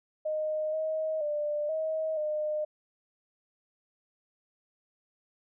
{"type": "tone with pitch steps", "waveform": "sine", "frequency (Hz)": [618, 630, 594, 633, 608], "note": ["D#5", "D#5", "D5", "D#5", "D#5"], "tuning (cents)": [-12, 21, 20, 30, -40], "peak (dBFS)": -28, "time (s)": [0.25, 2.65], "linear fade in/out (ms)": 10, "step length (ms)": 480, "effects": []}